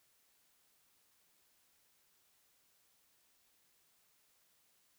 silence, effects white hiss -73 dBFS RMS until 4.98 s

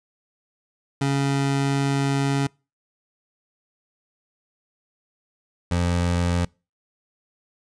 25% pulse tone pair in turn, 138.59 / 87.31 Hz, C#3 / F2, 0 / 0 cents, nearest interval minor sixth, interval 800 cents, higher first, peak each -16 dBFS, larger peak neither, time 1.01-2.47 / 5.71-6.45 s, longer first, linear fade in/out 5 ms, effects noise-tail reverb RT60 0.3 s tail -26 dB re dry + resampled to 22050 Hz

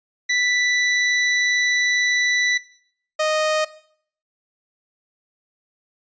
sawtooth tone pair in turn, 1975.5 / 619.9 Hz, B6 / D#5, 0 / -7 cents, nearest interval octave + minor sixth, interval 2007 cents, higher first, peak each -14 dBFS, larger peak neither, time 0.29-2.58 / 3.19-3.65 s, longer first, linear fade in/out 10 ms, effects noise-tail reverb RT60 0.6 s tail -18 dB re dry + resampled to 16000 Hz

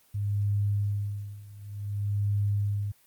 sine tone with tremolo, 102 Hz, G#2, 31 cents flat, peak -23 dBFS, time 0.14-2.92 s, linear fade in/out 10 ms, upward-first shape sine, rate 0.55 Hz, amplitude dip 90%, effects white hiss -62 dBFS RMS until 3.06 s + Opus 32 kbps

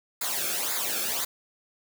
white noise with flanger, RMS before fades -29 dBFS, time 0.21-1.25 s, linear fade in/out 5 ms, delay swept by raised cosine 0.34 to 1.05 ms, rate 1.9 Hz, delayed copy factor -0.75, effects none

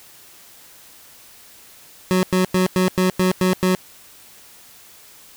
25% pulse tone bursts, 184.6 Hz, F#3, 4 cents flat, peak -11 dBFS, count 8, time 2.11-3.749 s, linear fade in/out 0 ms, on 120 ms, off 97 ms, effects white hiss -46 dBFS RMS until 5.36 s

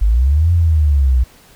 sine linear two-way sweep, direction up then down, 47.63 to 87.31 to 60.3 Hz, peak -9 dBFS, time 0.01-1.24 s, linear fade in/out 10 ms, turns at 0.52 s, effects pink hiss -46 dBFS RMS until 1.55 s

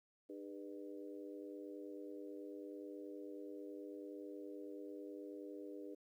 harmonic tone with a mistuned harmonic, 100.8 Hz, G2, 49 cents sharp, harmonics 3 / 4 / 5 / 6, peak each -50 / -52 / -53 / -61 dBFS, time 0.29-5.95 s, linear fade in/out 10 ms, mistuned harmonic 5, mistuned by -40 cents, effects 13-bit

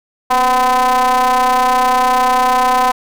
square ring-modulated tone, 128.8 Hz, C3, 27 cents flat, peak -8 dBFS, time 0.3-2.92 s, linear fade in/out 10 ms, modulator 886 Hz, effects none

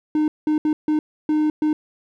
triangle tone bursts at uneven times, 305.6 Hz, D#4, 31 cents flat, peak -14 dBFS, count 6, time 0.15-0.28 / 0.47-0.58 / 0.65-0.73 / 0.88-0.99 / 1.29-1.5 / 1.62-1.73 s, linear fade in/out 2 ms, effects none

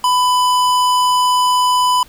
sine tone with hard clipping, 998 Hz, B5, 18 cents sharp, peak -13 dBFS, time 0.04-2.03 s, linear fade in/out 2 ms, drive 18 dB, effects pink hiss -45 dBFS RMS until 2.08 s

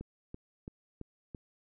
click train, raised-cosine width 3 ms, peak -29 dBFS, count 5, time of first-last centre 0.01-1.348 s, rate 2.99 Hz, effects none

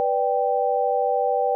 sine chord, G major, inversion first, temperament equal, 493.9 / 587.3 / 784 Hz, B4 / D5 / G5, 0 / 0 / 0 cents, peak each -23 / -25 / -22 dBFS, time 0-1.55 s, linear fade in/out 0 ms, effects none

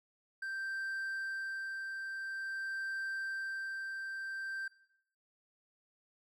triangle tone with tremolo, 1568 Hz, G6, in tune, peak -34 dBFS, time 0.42-4.68 s, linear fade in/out 5 ms, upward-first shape sine, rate 0.48 Hz, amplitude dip 30%, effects noise-tail reverb RT60 0.7 s tail -18 dB re dry

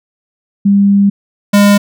sine / square tone pair in turn, 200 / 203.3 Hz, G3 / G#3, +35 / -37 cents, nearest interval unison, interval 28 cents, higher second, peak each -5 dBFS, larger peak neither, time 0.65-1.1 / 1.53-1.78 s, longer first, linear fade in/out 10 ms, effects none

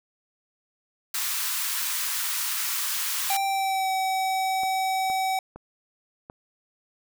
white high-pass noise, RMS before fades -28 dBFS, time 1.14-3.37 s, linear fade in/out 5 ms, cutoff 930 Hz, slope 48 dB/octave
square tone with pitch glide, 784 to 760.8 Hz, G5 to F#5, 0 to +48 cents, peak -24 dBFS, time 3.3-5.39 s, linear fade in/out 2 ms, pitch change -52 cents, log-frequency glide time 3.43-3.91 s
clicks, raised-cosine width 1 ms, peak -26 dBFS, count 4, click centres 4.634 / 5.1 / 5.56 / 6.299 s
effects none

